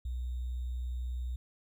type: tone with sample-and-hold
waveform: sine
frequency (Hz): 61.74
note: B1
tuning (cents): 0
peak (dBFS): -33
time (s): 0.05-1.36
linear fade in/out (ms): 5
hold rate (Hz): 3675
effects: none